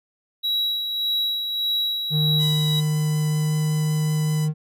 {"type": "tone with tremolo", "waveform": "triangle", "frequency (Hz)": 3881, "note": "B7", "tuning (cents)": -31, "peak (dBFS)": -18, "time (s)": [0.43, 2.81], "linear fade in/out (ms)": 20, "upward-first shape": "sine", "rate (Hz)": 1.7, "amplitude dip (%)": 45}
{"type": "tone with pitch glide", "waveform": "triangle", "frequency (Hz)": [152.9, 153.96], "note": ["D#3", "D#3"], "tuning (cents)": [-30, -18], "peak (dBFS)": -17, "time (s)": [2.1, 4.54], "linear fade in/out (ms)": 50, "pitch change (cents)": 12, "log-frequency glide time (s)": [3.34, 3.56]}
{"type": "tone with vibrato", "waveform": "5% pulse", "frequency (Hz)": 1000, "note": "B5", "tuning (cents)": 21, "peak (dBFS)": -22, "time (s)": [2.38, 4.49], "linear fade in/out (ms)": 50, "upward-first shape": "triangle", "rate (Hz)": 5.3, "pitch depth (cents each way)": 11}
{"effects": []}